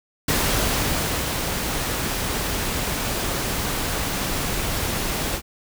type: noise with ADSR envelope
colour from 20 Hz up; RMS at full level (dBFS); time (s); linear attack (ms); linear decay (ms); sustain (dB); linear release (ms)
pink; -20; 0.28-5.42; 6; 1000; -5; 69
effects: none